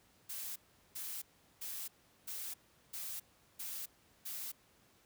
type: noise bursts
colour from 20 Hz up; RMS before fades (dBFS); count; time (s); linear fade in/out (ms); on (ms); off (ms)
blue; -43; 7; 0.29-4.52; 10; 270; 390
effects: pink hiss -68 dBFS RMS until 5.05 s + high-pass 60 Hz 12 dB/octave